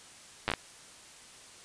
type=slowing click train; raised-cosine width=0.3 ms; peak=-12 dBFS; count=5; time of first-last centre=0.48-0.537 s; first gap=9 ms; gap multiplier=1.32; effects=white hiss -52 dBFS RMS until 1.64 s + resampled to 22050 Hz